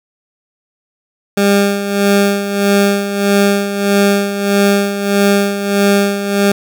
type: tone with tremolo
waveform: 20% pulse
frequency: 200.6 Hz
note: G3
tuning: 40 cents sharp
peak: -3 dBFS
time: 1.37-6.52 s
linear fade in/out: 5 ms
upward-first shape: sine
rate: 1.6 Hz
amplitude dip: 65%
effects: none